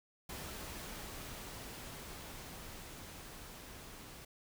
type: noise with level ramp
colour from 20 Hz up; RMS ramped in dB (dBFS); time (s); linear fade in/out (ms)
pink; -45 to -52; 0.29-4.25; 5
effects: none